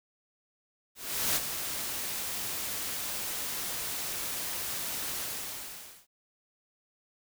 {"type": "noise with ADSR envelope", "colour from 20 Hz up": "white", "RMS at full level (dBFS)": -27, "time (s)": [0.95, 6.07], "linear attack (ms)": 410, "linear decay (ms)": 33, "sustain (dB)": -8, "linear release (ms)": 890, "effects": []}